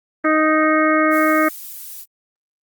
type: harmonic tone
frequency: 311.2 Hz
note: D#4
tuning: in tune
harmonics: 1 / 2 / 4 / 5 / 6 / 7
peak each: -17 / -19 / -18 / -24 / -24 / -24 dBFS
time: 0.24-1.49 s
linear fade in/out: 10 ms
type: noise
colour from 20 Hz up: violet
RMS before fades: -33 dBFS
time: 1.1-2.06 s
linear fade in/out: 50 ms
effects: Opus 24 kbps